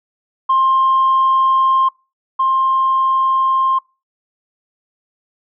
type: tone pair in turn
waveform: sine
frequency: 1058 / 1058 Hz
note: C6 / C6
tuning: +19 / +19 cents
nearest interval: unison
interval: 0 cents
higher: neither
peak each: -9 / -11 dBFS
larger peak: first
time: 0.49-1.89 / 2.39-3.79 s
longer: neither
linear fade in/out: 10 ms
effects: noise-tail reverb RT60 0.3 s tail -25 dB re dry + tanh soft clip ceiling -7 dBFS